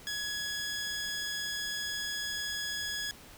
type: tone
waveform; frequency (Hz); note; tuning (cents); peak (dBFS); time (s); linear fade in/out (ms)
15% pulse; 1678; G#6; +17; -27; 0.07-3.11; 0
effects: pink hiss -52 dBFS RMS until 3.37 s

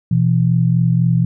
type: tone pair together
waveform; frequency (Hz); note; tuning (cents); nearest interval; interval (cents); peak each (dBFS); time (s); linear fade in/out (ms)
sine; 123.47 / 167.43; B2 / E3; 0 / +27; perfect fourth; 527; -14; 0.11-1.25; 5
effects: none

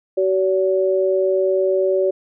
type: tone pair together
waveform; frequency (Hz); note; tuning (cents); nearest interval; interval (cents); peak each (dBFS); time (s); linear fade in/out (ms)
sine; 378.8 / 570; F#4 / C#5; +41 / +48; perfect fifth; 707; -17 / -18; 0.17-2.11; 10
effects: none

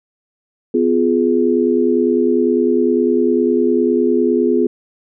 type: chord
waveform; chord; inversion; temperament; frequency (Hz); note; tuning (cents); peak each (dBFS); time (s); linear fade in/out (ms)
sine; F diminished; second; just; 251.4 / 349.2 / 419.1; Cb4 / F4 / Ab4; +31 / 0 / +16; -16; 0.74-4.67; 5
effects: none

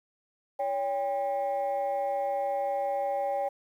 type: tone pair together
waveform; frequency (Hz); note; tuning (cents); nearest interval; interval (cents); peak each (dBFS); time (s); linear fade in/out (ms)
sine; 564 / 797.6; C#5 / G5; +30 / +30; tritone; 600; -28; 0.59-3.49; 10
effects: tanh soft clip ceiling -23 dBFS + 10-bit

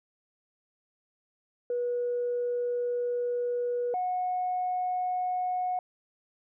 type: tone pair in turn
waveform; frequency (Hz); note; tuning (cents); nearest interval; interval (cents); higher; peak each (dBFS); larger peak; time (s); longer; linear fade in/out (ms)
sine; 485.6 / 730.1; B4 / F#5; -29 / -23; perfect fifth; 706; second; -26; neither; 1.7-3.94 / 3.94-5.79; first; 2
effects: tanh soft clip ceiling -22 dBFS

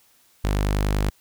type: tone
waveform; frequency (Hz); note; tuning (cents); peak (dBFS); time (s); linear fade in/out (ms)
sawtooth; 50.3; G1; +45; -16; 0.44-1.1; 5
effects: white hiss -59 dBFS RMS until 1.2 s

